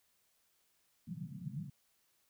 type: band-pass noise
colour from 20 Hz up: pink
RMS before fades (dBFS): -44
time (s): 1.07-1.7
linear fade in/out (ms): 5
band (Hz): 130 to 200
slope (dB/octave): 48
effects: white hiss -75 dBFS RMS until 2.29 s